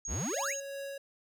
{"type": "tone", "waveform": "sine", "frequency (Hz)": 6580, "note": "G#8", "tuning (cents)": -17, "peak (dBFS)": -36, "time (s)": [0.05, 0.6], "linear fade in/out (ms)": 2}
{"type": "exponential sweep", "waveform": "square", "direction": "up", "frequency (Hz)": [43.65, 3322], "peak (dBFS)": -34, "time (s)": [0.07, 0.56], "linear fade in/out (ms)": 50}
{"type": "tone with tremolo", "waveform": "square", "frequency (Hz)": 554.4, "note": "C#5", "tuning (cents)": 0, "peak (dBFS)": -38, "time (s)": [0.33, 0.98], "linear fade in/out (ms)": 5, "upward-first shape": "sine", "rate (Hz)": 2.6, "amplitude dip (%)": 25}
{"effects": []}